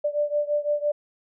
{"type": "beating tone pair", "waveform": "sine", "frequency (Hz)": [587.3, 593.2], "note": ["D5", "D5"], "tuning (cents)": [0, 17], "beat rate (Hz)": 5.9, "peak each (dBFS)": [-24, -26], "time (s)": [0.04, 0.92], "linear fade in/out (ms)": 10, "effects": []}